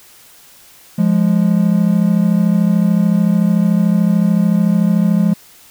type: tone pair together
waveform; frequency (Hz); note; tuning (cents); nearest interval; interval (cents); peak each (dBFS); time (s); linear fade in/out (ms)
triangle; 174.1 / 207.7; F3 / G#3; -5 / 0; minor third; 305; -11; 0.98-5.34; 10
effects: white hiss -44 dBFS RMS until 5.7 s